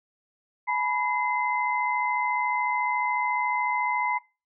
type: tone cluster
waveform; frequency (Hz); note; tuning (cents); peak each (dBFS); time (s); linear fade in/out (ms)
sine; 851 / 985 / 2064; G#5 / B5 / C7; +42 / -5 / -24; -31 / -26 / -28; 0.67-4.19; 20
effects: noise-tail reverb RT60 0.3 s tail -22 dB re dry